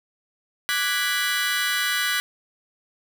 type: chord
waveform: 25% pulse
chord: G# half-diminished seventh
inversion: second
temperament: equal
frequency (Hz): 1174.7 / 1480 / 1661.2 / 1975.5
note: D6 / F#6 / G#6 / B6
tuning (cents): 0 / 0 / 0 / 0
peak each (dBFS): -28 / -23 / -24 / -22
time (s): 0.69-2.2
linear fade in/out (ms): 0
effects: none